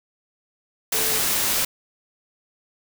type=tone in noise; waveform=sine; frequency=440 Hz; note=A4; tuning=in tune; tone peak=-32 dBFS; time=0.94-1.19 s; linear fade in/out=5 ms; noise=white; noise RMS=-22 dBFS; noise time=0.92-1.65 s; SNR=-13 dB; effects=none